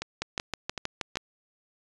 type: two click trains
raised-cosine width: 0.2 ms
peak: -12 / -15 dBFS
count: 7 / 4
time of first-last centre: 0.22-1.171 / 0.02-1.156 s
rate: 6.31 / 2.64 Hz
effects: resampled to 22050 Hz

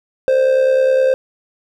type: tone with amplitude modulation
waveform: triangle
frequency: 523.3 Hz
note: C5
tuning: in tune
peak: -6 dBFS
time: 0.28-1.14 s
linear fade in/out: 0 ms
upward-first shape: sine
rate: 69.7 Hz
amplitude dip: 55%
effects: none

